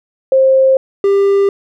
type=tone pair in turn; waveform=sine / triangle; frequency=530 / 397.1 Hz; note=C5 / G4; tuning=+22 / +22 cents; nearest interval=perfect fourth; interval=500 cents; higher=first; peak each=-6 dBFS; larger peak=neither; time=0.32-0.77 / 1.04-1.49 s; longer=neither; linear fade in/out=2 ms; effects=none